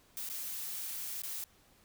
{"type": "noise with dropouts", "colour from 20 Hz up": "blue", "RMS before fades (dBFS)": -40, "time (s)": [0.17, 1.44], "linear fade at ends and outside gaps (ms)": 0, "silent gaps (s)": [[0.289, 0.299], [1.219, 1.235]], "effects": ["pink hiss -65 dBFS RMS until 1.84 s"]}